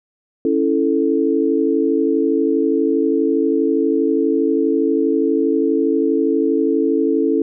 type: chord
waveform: sine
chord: A major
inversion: first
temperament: equal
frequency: 277.2 / 329.6 / 440 Hz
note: C#4 / E4 / A4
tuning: 0 / 0 / 0 cents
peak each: -18 dBFS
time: 0.45-7.42 s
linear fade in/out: 2 ms
effects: none